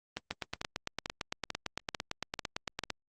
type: two click trains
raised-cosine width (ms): 0.2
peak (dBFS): -17 / -16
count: 7 / 24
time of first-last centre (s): 0.17-2.837 / 0.31-2.903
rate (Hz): 2.25 / 8.87
effects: Opus 24 kbps

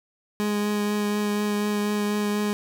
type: tone with vibrato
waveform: 30% pulse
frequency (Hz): 207.7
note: G#3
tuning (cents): 0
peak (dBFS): -20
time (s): 0.4-2.53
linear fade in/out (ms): 0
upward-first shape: triangle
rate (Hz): 4.1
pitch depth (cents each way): 13
effects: none

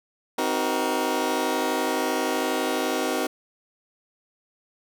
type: chord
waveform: 20% pulse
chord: C half-diminished seventh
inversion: none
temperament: just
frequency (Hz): 261.6 / 314 / 376.7 / 470.9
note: C4 / Eb4 / Gb4 / Bb4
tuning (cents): 0 / +16 / +31 / +18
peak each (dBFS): -24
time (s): 0.38-3.27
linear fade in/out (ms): 5
effects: none

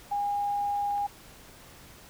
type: tone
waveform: sine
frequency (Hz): 814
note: G#5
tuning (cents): -35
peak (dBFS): -26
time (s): 0.11-1.07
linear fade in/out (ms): 10
type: clicks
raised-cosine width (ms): 0.3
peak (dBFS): -36 / -33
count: 2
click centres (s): 0.909 / 0.979
effects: pink hiss -51 dBFS RMS until 2.09 s

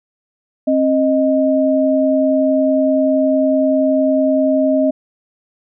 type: tone pair together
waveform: sine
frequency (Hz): 267 / 622.3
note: C4 / D#5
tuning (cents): +35 / 0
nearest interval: octave + minor third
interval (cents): 1465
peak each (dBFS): -14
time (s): 0.67-4.91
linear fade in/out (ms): 10
effects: none

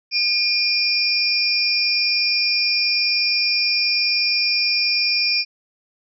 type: tone cluster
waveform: sine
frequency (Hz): 2423 / 4836 / 5410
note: D#7 / D8 / E8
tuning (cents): -47 / +50 / +44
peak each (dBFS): -21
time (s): 0.11-5.45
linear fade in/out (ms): 50
effects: none

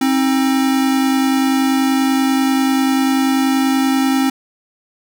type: tone pair together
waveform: square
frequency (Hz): 265.7 / 316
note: C4 / D#4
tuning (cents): +27 / +27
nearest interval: minor third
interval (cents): 300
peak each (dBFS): -14 / -22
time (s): 0.01-4.3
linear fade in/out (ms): 5
effects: none

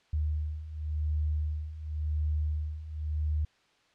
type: beating tone pair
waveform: sine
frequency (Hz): 75.6 / 76.52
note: D#2 / D#2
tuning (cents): -49 / -28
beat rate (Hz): 0.92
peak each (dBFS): -34 / -30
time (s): 0.13-3.45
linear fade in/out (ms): 5
effects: white hiss -66 dBFS RMS until 3.94 s + low-pass 4000 Hz 12 dB/octave

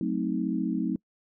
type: chord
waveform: sine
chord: F# diminished seventh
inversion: none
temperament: equal with one note detuned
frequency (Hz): 185 / 220 / 261.6 / 315.7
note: F#3 / A3 / C4 / Eb4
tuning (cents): 0 / 0 / 0 / +25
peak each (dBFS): -31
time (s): 0.01-0.96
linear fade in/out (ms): 2
effects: noise-tail reverb RT60 0.1 s tail -26 dB re dry

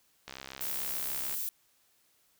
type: click train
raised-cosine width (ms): 0.2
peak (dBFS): -24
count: 72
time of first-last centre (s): 0.28-1.341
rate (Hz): 66.9
type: noise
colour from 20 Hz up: violet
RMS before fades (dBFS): -35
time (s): 0.61-1.49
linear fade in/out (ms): 0
effects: white hiss -69 dBFS RMS until 2.39 s

